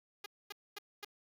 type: tone bursts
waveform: 5% pulse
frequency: 409.7 Hz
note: G#4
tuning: 24 cents flat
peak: -31 dBFS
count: 4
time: 0.24-1.048 s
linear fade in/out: 5 ms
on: 22 ms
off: 240 ms
effects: none